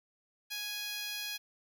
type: tone with high-pass filter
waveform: 10% pulse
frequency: 830.6 Hz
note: G#5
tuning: in tune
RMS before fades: -39 dBFS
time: 0.5-1.38 s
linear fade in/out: 20 ms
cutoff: 2200 Hz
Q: 0.75
effects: none